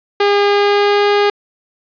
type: tone with pitch glide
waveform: sawtooth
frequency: 405.9 to 409.2 Hz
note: G#4 to G#4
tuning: -40 to -26 cents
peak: -6 dBFS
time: 0.2-1.3 s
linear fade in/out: 5 ms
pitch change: +14 cents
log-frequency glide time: 0.44-1.08 s
effects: resampled to 11025 Hz + 8-bit